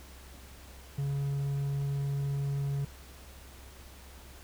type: tone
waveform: triangle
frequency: 140 Hz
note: C#3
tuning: 18 cents sharp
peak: -27 dBFS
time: 0.98-2.85 s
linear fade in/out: 5 ms
effects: added 66 Hz sine -50 dBFS peak until 4.43 s + pink hiss -53 dBFS RMS until 4.43 s